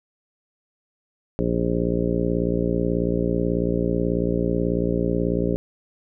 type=harmonic tone with a mistuned harmonic; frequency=58.27 Hz; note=A#1; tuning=in tune; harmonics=1 / 2 / 3 / 4 / 5 / 6 / 7 / 8 / 9 / 10; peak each=-29 / -31 / -25 / -30 / -27 / -32 / -26 / -38 / -29 / -39 dBFS; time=1.39-5.56 s; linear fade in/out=0 ms; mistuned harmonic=10; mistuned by=+44 cents; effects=none